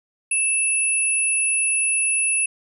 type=tone pair together; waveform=sine; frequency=2637 / 10177 Hz; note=E7 / D#9; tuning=0 / +38 cents; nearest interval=octave + major seventh; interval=2338 cents; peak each=-23 / -19 dBFS; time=0.31-2.46 s; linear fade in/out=5 ms; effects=none